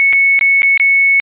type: tone with dropouts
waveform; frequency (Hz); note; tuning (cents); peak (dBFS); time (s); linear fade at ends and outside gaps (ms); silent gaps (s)
sine; 2208; C#7; -7; -7; 0-1.2; 0; 0.127-0.132 / 0.391-0.411 / 0.62-0.631 / 0.775-0.799
effects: resampled to 8000 Hz